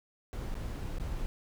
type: noise with dropouts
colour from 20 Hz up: brown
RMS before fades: -36 dBFS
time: 0.33-1.26 s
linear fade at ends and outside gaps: 0 ms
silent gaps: 0.542-0.553 / 0.984-0.999 s
effects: none